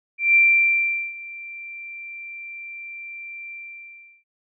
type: tone with ADSR envelope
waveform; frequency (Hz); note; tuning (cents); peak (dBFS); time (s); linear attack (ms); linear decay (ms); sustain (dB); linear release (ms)
sine; 2357; D7; +6; -11; 0.18-4.24; 170; 780; -22; 720
effects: none